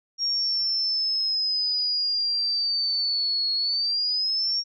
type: exponential two-way sweep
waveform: sine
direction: down then up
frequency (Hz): 5588 to 4319 to 5588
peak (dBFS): -22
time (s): 0.18-4.64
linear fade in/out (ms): 50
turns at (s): 3.54
effects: none